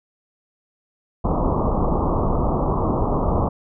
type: low-pass noise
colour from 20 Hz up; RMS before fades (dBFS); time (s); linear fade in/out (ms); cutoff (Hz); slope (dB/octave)
pink; -20; 1.24-3.49; 10; 1200; 96
effects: none